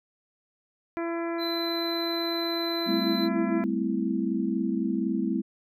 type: harmonic tone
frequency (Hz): 336.2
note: E4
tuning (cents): +34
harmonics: 1 / 2 / 3 / 4 / 5 / 6 / 7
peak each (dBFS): -29 / -35 / -39 / -41 / -43 / -45 / -46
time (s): 0.97-3.64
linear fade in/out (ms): 0
type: tone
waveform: triangle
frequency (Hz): 4036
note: B7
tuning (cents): +37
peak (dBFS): -30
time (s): 1.38-3.29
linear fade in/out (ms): 50
type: chord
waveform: sine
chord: A minor seventh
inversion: third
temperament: equal with one note detuned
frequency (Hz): 196 / 220 / 257.6 / 329.6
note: G3 / A3 / C4 / E4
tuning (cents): 0 / 0 / -27 / 0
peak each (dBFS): -30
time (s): 2.86-5.42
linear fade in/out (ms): 20
effects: none